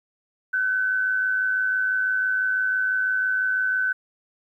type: tone with amplitude modulation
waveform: sine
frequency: 1516 Hz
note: F#6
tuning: 42 cents sharp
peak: -18 dBFS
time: 0.53-3.93 s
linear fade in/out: 10 ms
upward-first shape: sine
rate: 106 Hz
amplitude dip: 45%
effects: 10-bit